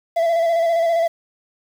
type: tone with vibrato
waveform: triangle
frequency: 670 Hz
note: E5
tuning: 28 cents sharp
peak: -13 dBFS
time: 0.16-1.08 s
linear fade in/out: 10 ms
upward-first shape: square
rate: 15 Hz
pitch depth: 28 cents each way
effects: 7-bit